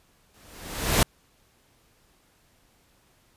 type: noise with exponential growth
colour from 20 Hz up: pink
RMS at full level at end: -18 dBFS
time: 0.34-1.03 s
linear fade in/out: 2 ms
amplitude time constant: 150 ms
effects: pink hiss -63 dBFS RMS until 3.36 s + resampled to 32000 Hz